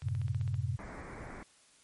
sine chord, F# diminished, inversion none, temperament equal, 92.5 / 110 / 130.81 Hz, F#2 / A2 / C3, 0 / 0 / 0 cents, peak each -35 dBFS, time 0.02-0.77 s, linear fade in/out 20 ms
click train, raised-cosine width 0.3 ms, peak -35 dBFS, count 9, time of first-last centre 0.02-0.543 s, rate 15.3 Hz
pink low-pass noise, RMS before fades -45 dBFS, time 0.79-1.43 s, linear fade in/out 0 ms, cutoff 2300 Hz, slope 96 dB/octave
effects white hiss -63 dBFS RMS until 1.83 s + MP3 48 kbps

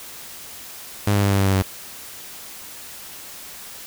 sawtooth tone with pitch steps, 102.3 / 101.12 / 99.96 / 98.82 / 97.68 / 96.56 / 95.45 Hz, G#2 / G#2 / G2 / G2 / G2 / G2 / G2, -26 / -46 / +34 / +14 / -6 / -26 / -46 cents, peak -12 dBFS, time 1.07-1.623 s, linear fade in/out 5 ms, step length 79 ms, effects white hiss -38 dBFS RMS until 3.86 s

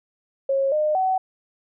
sine tone with pitch steps, 544 / 609 / 754 Hz, C#5 / D#5 / F#5, -33 / -37 / +32 cents, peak -18 dBFS, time 0.49-1.18 s, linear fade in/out 5 ms, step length 230 ms, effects none

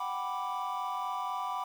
triangle chord, G major seventh, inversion third, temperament equal, 740 / 784 / 987.8 / 1174.7 Hz, F#5 / G5 / B5 / D6, 0 / 0 / 0 / 0 cents, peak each -37 / -38 / -34 / -35 dBFS, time 0-1.64 s, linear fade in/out 5 ms, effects tanh soft clip ceiling -21 dBFS + 9-bit

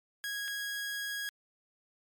sawtooth tone pair in turn, 1651 / 1651 Hz, G#6 / G#6, -11 / -11 cents, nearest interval unison, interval 0 cents, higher neither, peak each -31 / -31 dBFS, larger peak neither, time 0.24-0.48 / 0.48-1.29 s, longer second, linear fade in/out 0 ms, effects MP3 96 kbps

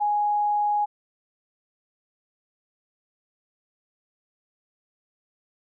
sine tone, 830.6 Hz, G#5, in tune, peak -20 dBFS, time 0-0.86 s, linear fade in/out 20 ms, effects none

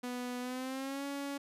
sawtooth tone with pitch glide, 247.2 to 280.7 Hz, B3 to C#4, +2 to +22 cents, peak -33 dBFS, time 0.03-1.38 s, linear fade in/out 10 ms, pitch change +220 cents, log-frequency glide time 0.4-1.05 s, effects resampled to 32000 Hz

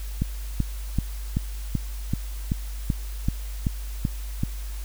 click train, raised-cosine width 5 ms, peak -10 dBFS, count 12, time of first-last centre 0.22-4.435 s, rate 2.61 Hz, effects added 50 Hz sine -30 dBFS peak until 4.84 s + white hiss -45 dBFS RMS until 4.84 s

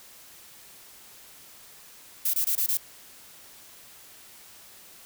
violet noise bursts, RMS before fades -25 dBFS, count 5, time 2.25-2.772 s, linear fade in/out 5 ms, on 86 ms, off 23 ms, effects white hiss -50 dBFS RMS until 5.05 s

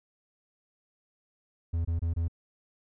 triangle tone bursts, 83.5 Hz, E2, 23 cents sharp, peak -24 dBFS, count 4, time 1.73-2.282 s, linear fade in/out 10 ms, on 120 ms, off 24 ms, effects none

